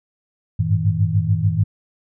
sine tone cluster, 95.8 / 102.6 / 109.5 / 159.5 Hz, G2 / G#2 / A2 / D#3, -39 / -21 / -8 / +43 cents, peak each -21 dBFS, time 0.59-1.64 s, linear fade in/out 10 ms, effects none

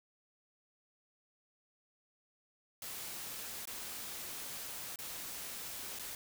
white noise with dropouts, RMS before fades -44 dBFS, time 2.82-6.15 s, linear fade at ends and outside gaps 2 ms, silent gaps 3.655-3.673 / 4.959-4.988 / 5.989-5.994 s, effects none

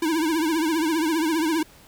square tone with vibrato, 320 Hz, D#4, 49 cents sharp, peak -21 dBFS, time 0.02-1.63 s, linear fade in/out 5 ms, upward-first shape triangle, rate 15 Hz, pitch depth 120 cents each way, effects pink hiss -51 dBFS RMS until 1.87 s

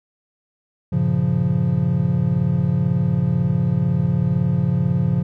triangle chord, G half-diminished seventh, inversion none, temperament equal, 98 / 116.54 / 138.59 / 174.61 Hz, G2 / Bb2 / Db3 / F3, 0 / 0 / 0 / 0 cents, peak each -24 / -22 / -18 / -18 dBFS, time 0.92-5.23 s, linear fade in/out 10 ms, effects none

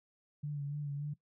sine tone with vibrato, 144.8 Hz, D3, 24 cents flat, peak -35 dBFS, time 0.43-1.14 s, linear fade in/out 10 ms, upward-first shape sine, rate 3.5 Hz, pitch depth 38 cents each way, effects noise-tail reverb RT60 0.1 s tail -18 dB re dry

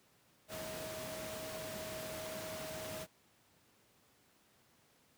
sine tone in noise, 633 Hz, D#5, 30 cents sharp, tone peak -45 dBFS, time 0.48-3.07 s, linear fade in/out 50 ms, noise pink, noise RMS -45 dBFS, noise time 0.48-3.07 s, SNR -3 dB, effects pink hiss -69 dBFS RMS until 5.17 s + high-pass 100 Hz 12 dB/octave

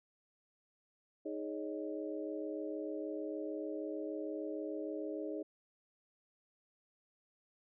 harmonic tone with a mistuned harmonic, 103.83 Hz, G#2, in tune, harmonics 3 / 4 / 5 / 6, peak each -41 / -43 / -45 / -47 dBFS, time 1.25-5.43 s, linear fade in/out 10 ms, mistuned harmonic 5, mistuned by +120 cents, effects none

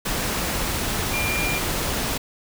sine tone in noise, 2392 Hz, D7, 31 cents sharp, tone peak -25 dBFS, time 1.13-1.59 s, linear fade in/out 10 ms, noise pink, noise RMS -25 dBFS, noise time 0.05-2.18 s, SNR -3 dB, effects none

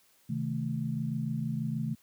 sine chord, A diminished, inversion first, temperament just, 132 / 158.4 / 220 Hz, C3 / Eb3 / A3, +16 / +31 / 0 cents, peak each -34 dBFS, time 0.29-1.95 s, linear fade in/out 10 ms, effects white hiss -65 dBFS RMS until 2.02 s + high-pass 60 Hz 12 dB/octave

